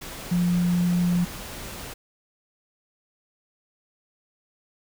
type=tone in noise; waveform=sine; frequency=176 Hz; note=F3; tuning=14 cents sharp; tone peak=-19 dBFS; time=0.31-1.25 s; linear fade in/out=10 ms; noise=pink; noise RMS=-37 dBFS; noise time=0.01-1.94 s; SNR=+15 dB; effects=none